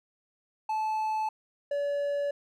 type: tone pair in turn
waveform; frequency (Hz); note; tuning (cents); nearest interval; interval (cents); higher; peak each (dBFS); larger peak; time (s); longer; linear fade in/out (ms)
triangle; 869 / 571.9; A5 / D5; -22 / -46; perfect fifth; 724; first; -25; neither; 0.69-1.29 / 1.71-2.31; neither; 5
effects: none